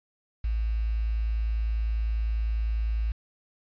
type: tone with quantisation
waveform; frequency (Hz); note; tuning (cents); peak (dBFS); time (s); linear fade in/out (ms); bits
sine; 55; A1; 0; -24; 0.44-3.12; 5; 8
effects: resampled to 11025 Hz